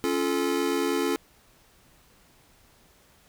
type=chord; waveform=square; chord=Db augmented; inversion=none; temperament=just; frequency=277.2 / 346.5 / 433.1 Hz; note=Db4 / F4 / A4; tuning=0 / -14 / -27 cents; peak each=-29 dBFS; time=0.04-1.16 s; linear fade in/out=0 ms; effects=pink hiss -59 dBFS RMS until 3.28 s